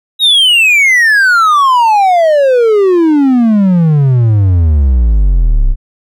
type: exponential sweep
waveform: triangle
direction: down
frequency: 3840 to 31.2 Hz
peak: -3 dBFS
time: 0.19-5.76 s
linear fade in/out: 50 ms
effects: none